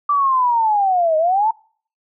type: linear two-way sweep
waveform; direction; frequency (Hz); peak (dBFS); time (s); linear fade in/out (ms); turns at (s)
sine; down then up; 1174.7 to 616 to 908; -13; 0.09-1.51; 5; 1.17
effects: noise-tail reverb RT60 0.5 s tail -26 dB re dry